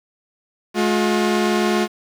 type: tone pair together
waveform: sawtooth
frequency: 212.9 / 358.1 Hz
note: G#3 / F4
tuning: +43 / +43 cents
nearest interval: major sixth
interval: 900 cents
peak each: -15 dBFS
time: 0.74-1.88 s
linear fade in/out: 50 ms
effects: low-pass 7000 Hz 12 dB/octave + 7-bit